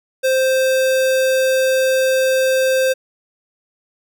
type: tone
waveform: square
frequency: 523.3 Hz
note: C5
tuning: in tune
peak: -14 dBFS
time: 0.23-2.94 s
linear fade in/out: 20 ms
effects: none